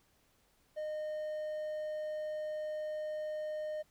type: tone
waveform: triangle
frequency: 613 Hz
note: D#5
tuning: 26 cents flat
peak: -34 dBFS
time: 0.76-3.83 s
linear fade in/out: 20 ms
effects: pink hiss -71 dBFS RMS until 3.9 s